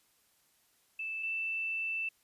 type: tone pair in turn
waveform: sine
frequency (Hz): 2638 / 2656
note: E7 / E7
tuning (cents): +1 / +12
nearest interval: unison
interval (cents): 11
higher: second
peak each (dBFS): -35 / -32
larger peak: second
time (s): 0.99-1.23 / 1.23-2.09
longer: second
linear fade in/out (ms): 5
effects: white hiss -70 dBFS RMS until 2.23 s + resampled to 32000 Hz